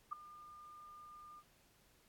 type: tone with ADSR envelope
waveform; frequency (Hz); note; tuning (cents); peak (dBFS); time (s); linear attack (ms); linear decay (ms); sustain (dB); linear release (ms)
sine; 1206; D6; +46; -35; 0.11-1.43; 18; 4; -18; 48
effects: pink hiss -70 dBFS RMS until 2.08 s + AAC 64 kbps